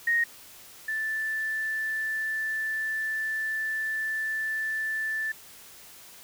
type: tone pair in turn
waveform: sine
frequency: 1864.7 / 1760 Hz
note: A#6 / A6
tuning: 0 / 0 cents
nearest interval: minor second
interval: 100 cents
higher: first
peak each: -21 / -27 dBFS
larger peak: first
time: 0.07-0.24 / 0.88-5.32 s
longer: second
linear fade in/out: 5 ms
effects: white hiss -49 dBFS RMS until 6.23 s